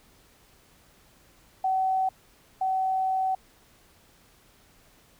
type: tone pair in turn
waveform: sine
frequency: 758 / 758 Hz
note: F#5 / F#5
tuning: +42 / +42 cents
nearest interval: unison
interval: 0 cents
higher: neither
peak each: -22 / -23 dBFS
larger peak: first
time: 1.64-2.09 / 2.61-3.35 s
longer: second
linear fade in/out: 5 ms
effects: pink hiss -59 dBFS RMS until 5.19 s